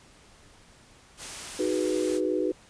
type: noise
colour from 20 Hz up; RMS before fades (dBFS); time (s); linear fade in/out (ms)
white; -38; 1.17-2.21; 50
type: chord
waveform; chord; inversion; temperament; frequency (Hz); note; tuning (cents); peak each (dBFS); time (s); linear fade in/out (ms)
sine; G# minor seventh; second; equal; 311.1 / 370 / 415.3 / 493.9; D#4 / F#4 / G#4 / B4; 0 / 0 / 0 / 0; -29 / -28 / -33 / -30; 1.59-2.52; 5
effects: pink hiss -55 dBFS RMS until 2.69 s + resampled to 22050 Hz